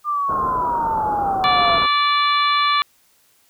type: exponential sweep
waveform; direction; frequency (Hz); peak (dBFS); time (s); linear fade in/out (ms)
sine; down; 1204 to 667; -18; 0.04-1.8; 50
type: low-pass noise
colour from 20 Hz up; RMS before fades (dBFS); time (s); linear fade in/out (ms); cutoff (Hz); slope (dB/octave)
white; -28; 0.28-1.87; 20; 1400; 96
type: harmonic tone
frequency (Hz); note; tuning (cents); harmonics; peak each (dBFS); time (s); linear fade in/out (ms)
582; D5; -16; 2 / 3 / 4 / 5 / 6 / 7; -16 / -27 / -24 / -30 / -24 / -27; 1.44-2.82; 0
effects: white hiss -58 dBFS RMS until 3.49 s